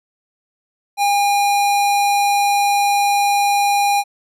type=tone; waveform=square; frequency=810 Hz; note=G#5; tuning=43 cents flat; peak=-14 dBFS; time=0.97-4.04 s; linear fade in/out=50 ms; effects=resampled to 32000 Hz